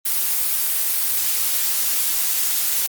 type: noise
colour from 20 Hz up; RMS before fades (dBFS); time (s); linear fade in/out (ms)
blue; -20; 0.05-2.87; 10
effects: Opus 32 kbps